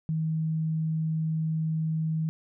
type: tone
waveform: sine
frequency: 159 Hz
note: D#3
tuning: 38 cents sharp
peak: -25 dBFS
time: 0.09-2.29 s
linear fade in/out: 0 ms
effects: none